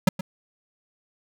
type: tone with echo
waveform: square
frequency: 186.1 Hz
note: F#3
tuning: 10 cents sharp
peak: -13 dBFS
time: 0.07-0.09 s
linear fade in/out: 5 ms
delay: 120 ms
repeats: 1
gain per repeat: -14 dB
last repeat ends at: 0.21 s
effects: none